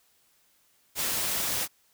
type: noise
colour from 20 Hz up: white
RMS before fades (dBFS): -29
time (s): 0.95-1.68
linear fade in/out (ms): 50
effects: white hiss -66 dBFS RMS until 1.93 s